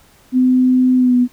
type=tone with pitch glide; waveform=sine; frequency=254.7 to 246.9 Hz; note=C4 to B3; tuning=-46 to 0 cents; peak=-9 dBFS; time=0.32-1.28 s; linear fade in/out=50 ms; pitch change=-54 cents; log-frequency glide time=0.96-1.16 s; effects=pink hiss -50 dBFS RMS until 1.32 s